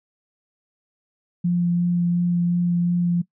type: tone with vibrato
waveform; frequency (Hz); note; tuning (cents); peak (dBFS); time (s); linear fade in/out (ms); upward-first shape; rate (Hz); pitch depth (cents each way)
sine; 174.4; F3; -2; -17; 1.44-3.22; 10; sine; 2.8; 10
effects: noise-tail reverb RT60 0.1 s tail -20 dB re dry